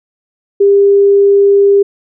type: tone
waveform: sine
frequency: 400 Hz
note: G4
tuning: 35 cents sharp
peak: -4 dBFS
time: 0.6-1.83 s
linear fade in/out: 10 ms
effects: none